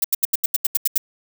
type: noise bursts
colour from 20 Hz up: violet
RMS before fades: -17 dBFS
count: 10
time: 0.02-0.98 s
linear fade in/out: 5 ms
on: 24 ms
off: 80 ms
effects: none